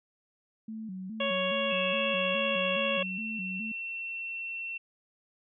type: tone with vibrato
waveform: sine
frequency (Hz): 203.1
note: G#3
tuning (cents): -38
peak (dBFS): -36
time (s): 0.68-3.72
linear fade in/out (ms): 5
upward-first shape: square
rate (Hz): 2.4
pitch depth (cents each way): 140
type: harmonic tone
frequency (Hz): 555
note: C#5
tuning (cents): +2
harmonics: 1 / 2 / 3 / 4 / 5 / 6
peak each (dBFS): -30 / -36 / -41 / -39 / -33 / -36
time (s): 1.2-3.03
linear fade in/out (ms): 5
type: tone with pitch glide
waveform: sine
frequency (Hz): 2631 to 2705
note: E7 to E7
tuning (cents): -4 to +44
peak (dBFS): -34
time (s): 1.7-4.78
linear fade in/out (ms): 10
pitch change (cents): +48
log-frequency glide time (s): 1.99-2.27
effects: none